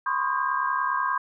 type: tone cluster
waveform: sine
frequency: 982 / 1019 / 1089 / 1228 / 1604 Hz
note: B5 / C6 / C#6 / D#6 / G6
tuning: -10 / -46 / -31 / -23 / +39 cents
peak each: -35 / -28 / -27 / -32 / -29 dBFS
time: 0.06-1.18 s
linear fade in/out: 5 ms
effects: none